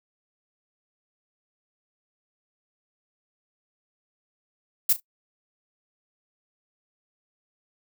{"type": "noise with echo", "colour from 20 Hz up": "violet", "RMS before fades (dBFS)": -19, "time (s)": [4.89, 4.93], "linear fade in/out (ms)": 5, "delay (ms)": 36, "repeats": 2, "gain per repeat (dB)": -15, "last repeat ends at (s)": 5.002, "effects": ["noise-tail reverb RT60 0.1 s tail -20 dB re dry"]}